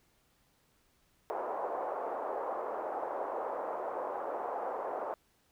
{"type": "band-pass noise", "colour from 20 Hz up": "pink", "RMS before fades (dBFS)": -37, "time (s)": [1.3, 5.14], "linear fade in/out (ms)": 0, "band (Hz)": [470, 1000], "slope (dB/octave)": 24, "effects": ["pink hiss -71 dBFS RMS until 5.51 s"]}